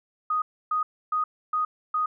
sine tone bursts, 1244.5 Hz, D#6, in tune, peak -22 dBFS, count 5, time 0.3-2.06 s, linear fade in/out 5 ms, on 120 ms, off 290 ms, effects none

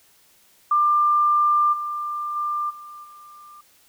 sine tone with level steps, 1192 Hz, D6, 25 cents sharp, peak -15 / -25 / -22 / -37 / -42 dBFS, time 0.71-3.61 s, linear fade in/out 5 ms, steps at 1.72 / 2.35 / 2.69 / 3.03 s, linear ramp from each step 20 ms, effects white hiss -57 dBFS RMS until 3.88 s

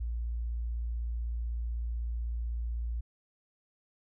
sine tone, 58 Hz, A#1, 8 cents flat, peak -31 dBFS, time 0-3.01 s, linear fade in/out 10 ms, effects none

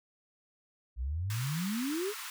sine exponential sweep, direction up, 57 to 440 Hz, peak -31 dBFS, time 0.96-2.14 s, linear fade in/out 50 ms
pink high-pass noise, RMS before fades -42 dBFS, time 1.3-2.3 s, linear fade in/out 2 ms, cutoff 1000 Hz, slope 48 dB/octave
effects none

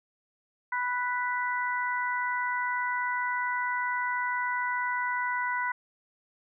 harmonic tone, 493.9 Hz, B4, in tune, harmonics 2 / 3 / 4, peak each -30 / -32 / -33 dBFS, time 0.72-5.72 s, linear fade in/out 5 ms, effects none

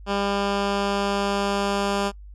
10% pulse tone with low-pass filter sweep, 200 Hz, G3, 35 cents sharp, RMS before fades -24 dBFS, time 0.06-2.12 s, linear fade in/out 50 ms, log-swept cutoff 4600 to 7700 Hz, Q 0.84, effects noise-tail reverb RT60 0.1 s tail -23 dB re dry + added 50 Hz sine -39 dBFS peak until 2.34 s

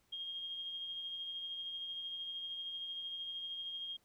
sine tone with tremolo, 3236 Hz, G#7, 46 cents flat, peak -39 dBFS, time 0.12-3.97 s, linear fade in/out 10 ms, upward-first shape sine, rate 13 Hz, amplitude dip 30%, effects pink hiss -74 dBFS RMS until 4.04 s

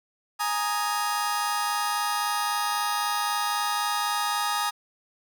sawtooth chord, Ab suspended second, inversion none, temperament just, 830.6 / 934.4 / 1245.9 Hz, Ab5 / Bb5 / Eb6, 0 / +4 / +2 cents, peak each -25 / -27 / -24 dBFS, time 0.39-4.71 s, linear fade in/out 20 ms, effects none

